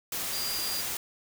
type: tone in noise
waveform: sine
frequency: 4791 Hz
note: D8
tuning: 34 cents sharp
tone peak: -33 dBFS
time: 0.33-0.81 s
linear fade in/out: 2 ms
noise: white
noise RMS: -33 dBFS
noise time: 0.12-0.97 s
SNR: -3 dB
effects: none